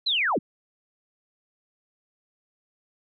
sine linear sweep, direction down, 4186 to 110 Hz, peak -21 dBFS, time 0.06-0.39 s, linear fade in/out 10 ms, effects none

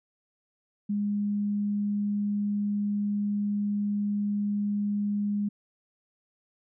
sine tone, 205.2 Hz, G#3, 21 cents flat, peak -25 dBFS, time 0.89-5.49 s, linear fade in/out 10 ms, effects none

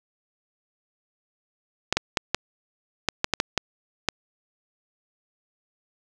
clicks, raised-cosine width 0.2 ms, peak -3 dBFS, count 10, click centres 1.926 / 1.97 / 2.172 / 2.346 / 3.087 / 3.244 / 3.337 / 3.401 / 3.577 / 4.087 s, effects none

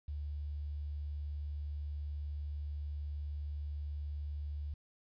sine tone with quantisation, 73.42 Hz, D2, in tune, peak -37 dBFS, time 0.08-4.74 s, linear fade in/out 5 ms, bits 11, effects resampled to 11025 Hz

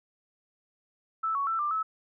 sine tone with pitch steps, 1316 / 1117 / 1331 / 1187 / 1299 Hz, E6 / C#6 / E6 / D6 / E6, -3 / +13 / +16 / +18 / -26 cents, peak -26 dBFS, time 1.23-1.83 s, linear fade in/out 10 ms, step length 120 ms, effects none

